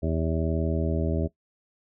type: harmonic tone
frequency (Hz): 80.7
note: E2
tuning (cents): -36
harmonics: 1 / 2 / 3 / 4 / 5 / 7 / 8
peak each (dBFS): -27 / -30 / -32 / -33 / -34 / -35 / -36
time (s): 0.02-1.28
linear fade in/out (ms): 20
effects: noise-tail reverb RT60 0.1 s tail -17 dB re dry

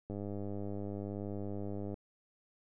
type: click train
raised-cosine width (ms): 2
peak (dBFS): -28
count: 187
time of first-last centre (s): 0.1-1.942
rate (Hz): 101
effects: none

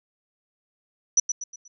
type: tone with echo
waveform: sine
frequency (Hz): 5920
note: F#8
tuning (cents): 0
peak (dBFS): -14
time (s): 1.17-1.2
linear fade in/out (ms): 5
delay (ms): 120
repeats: 4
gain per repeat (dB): -8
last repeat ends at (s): 1.68
effects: none

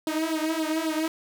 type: tone with flanger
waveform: sawtooth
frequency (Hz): 317.3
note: D#4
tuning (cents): +34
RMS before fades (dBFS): -27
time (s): 0.07-1.08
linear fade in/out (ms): 2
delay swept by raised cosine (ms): 0.22 to 3.62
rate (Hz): 3.7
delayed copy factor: +1
effects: none

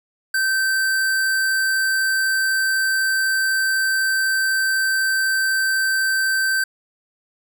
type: tone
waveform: square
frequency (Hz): 1552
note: G6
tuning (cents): -18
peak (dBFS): -18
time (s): 0.34-6.64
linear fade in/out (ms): 5
effects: none

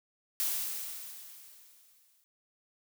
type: noise with exponential decay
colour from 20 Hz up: blue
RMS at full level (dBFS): -30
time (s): 0.4-2.24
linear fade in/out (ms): 0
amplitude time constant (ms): 400
effects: none

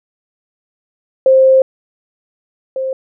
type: tone pair in turn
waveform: sine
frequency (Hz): 527 / 527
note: C5 / C5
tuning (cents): +12 / +12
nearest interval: unison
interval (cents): 0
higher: neither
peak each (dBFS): -5 / -16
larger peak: first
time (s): 1.26-1.62 / 2.76-2.93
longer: first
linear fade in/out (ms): 2
effects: none

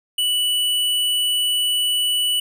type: tone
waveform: square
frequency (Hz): 2960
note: F#7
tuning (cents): 0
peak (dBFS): -18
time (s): 0.18-2.4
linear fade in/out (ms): 5
effects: none

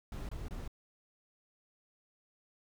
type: noise bursts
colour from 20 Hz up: brown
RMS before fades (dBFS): -41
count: 3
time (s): 0.12-0.678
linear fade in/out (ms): 2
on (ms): 170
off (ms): 24
effects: none

